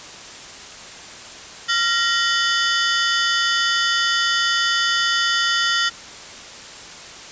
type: ring-modulated tone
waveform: 20% pulse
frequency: 1629 Hz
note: G#6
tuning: 34 cents flat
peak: -9 dBFS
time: 1.68-5.9 s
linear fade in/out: 20 ms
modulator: 247 Hz
effects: white hiss -37 dBFS RMS until 7.31 s + resampled to 16000 Hz